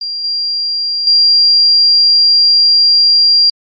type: tone with level steps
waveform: sine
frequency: 4766 Hz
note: D8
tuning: 25 cents sharp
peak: -17 / -13 / -5 dBFS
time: 0.01-3.5 s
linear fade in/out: 5 ms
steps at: 0.24 / 1.07 s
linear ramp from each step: 2 ms
effects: MP3 32 kbps